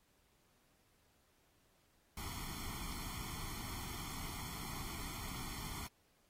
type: noise with comb filter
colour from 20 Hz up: pink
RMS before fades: -45 dBFS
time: 2.17-5.87 s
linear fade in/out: 2 ms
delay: 0.92 ms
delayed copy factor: +0.95
effects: pink hiss -74 dBFS RMS until 6.29 s + AAC 48 kbps